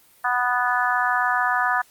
harmonic tone, 246.9 Hz, B3, in tune, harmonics 3 / 4 / 5 / 6 / 7, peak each -25 / -25 / -25 / -25 / -25 dBFS, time 0.24-1.82 s, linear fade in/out 10 ms, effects white hiss -55 dBFS RMS until 1.9 s + Opus 32 kbps

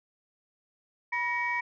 sine tone cluster, 971 / 1881 / 2270 Hz, B5 / A#6 / C#7, -30 / +15 / +41 cents, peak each -31 dBFS, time 1.12-1.61 s, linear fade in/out 10 ms, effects tanh soft clip ceiling -19 dBFS

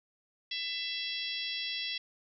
harmonic tone, 667 Hz, E5, 20 cents sharp, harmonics 3 / 4 / 5 / 6 / 7 / 8, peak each -43 / -41 / -37 / -42 / -43 / -43 dBFS, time 0.51-1.98 s, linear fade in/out 5 ms, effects none

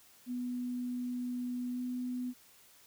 sine tone with pitch glide, 246.9 to 249.3 Hz, B3 to B3, 0 to +16 cents, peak -34 dBFS, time 0.26-2.34 s, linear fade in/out 50 ms, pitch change +16 cents, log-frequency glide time 1.72-1.8 s, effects white hiss -61 dBFS RMS until 2.86 s

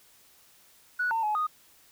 sine tone with pitch steps, 1471 / 904 / 848 / 1240 Hz, F#6 / A5 / G#5 / D#6, -11 / +47 / +36 / -6 cents, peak -24 dBFS, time 0.99-1.47 s, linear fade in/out 10 ms, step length 120 ms, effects tanh soft clip ceiling -20 dBFS + white hiss -59 dBFS RMS until 1.91 s

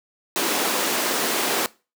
pink high-pass noise, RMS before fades -23 dBFS, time 0.36-1.66 s, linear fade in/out 0 ms, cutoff 250 Hz, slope 24 dB/octave, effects noise-tail reverb RT60 0.3 s tail -21 dB re dry

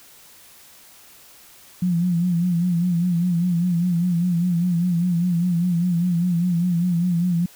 sine tone with vibrato, 174.61 Hz, F3, in tune, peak -17 dBFS, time 1.82-7.46 s, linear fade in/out 5 ms, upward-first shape sine, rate 5 Hz, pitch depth 73 cents each way, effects white hiss -48 dBFS RMS until 7.55 s

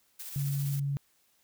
blue noise with tremolo, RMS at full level -41 dBFS, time 0.19-0.8 s, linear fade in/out 10 ms, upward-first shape square, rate 15 Hz, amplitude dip 30%
sine tone, 140.4 Hz, C#3, 22 cents sharp, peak -28 dBFS, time 0.36-0.97 s, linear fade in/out 0 ms
effects white hiss -69 dBFS RMS until 1.43 s

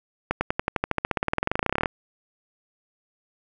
accelerating click train, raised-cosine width 0.5 ms, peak -7 dBFS, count 30, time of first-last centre 0.31-1.858 s, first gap 100 ms, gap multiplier 0.95, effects none

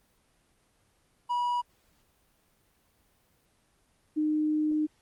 triangle / sine tone pair in turn, 971 / 305.8 Hz, B5 / D#4, -30 / -30 cents, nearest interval octave + minor sixth, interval 2000 cents, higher first, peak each -24 dBFS, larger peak neither, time 1.29-1.62 / 4.16-4.87 s, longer second, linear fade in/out 20 ms, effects pink hiss -68 dBFS RMS until 5.01 s + Opus 24 kbps

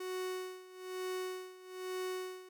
45% pulse tone with tremolo, 370 Hz, F#4, in tune, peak -36 dBFS, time 0-2.49 s, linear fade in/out 5 ms, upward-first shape sine, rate 1.1 Hz, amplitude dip 85%, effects none

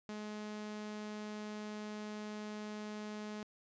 sawtooth tone, 211.4 Hz, G#3, 31 cents sharp, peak -38 dBFS, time 0.09-3.43 s, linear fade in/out 0 ms, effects resampled to 16000 Hz + 12-bit

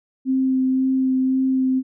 sine tone with vibrato, 261.6 Hz, C4, in tune, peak -16 dBFS, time 0.25-1.83 s, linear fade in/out 50 ms, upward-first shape sine, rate 1.9 Hz, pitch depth 11 cents each way, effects none

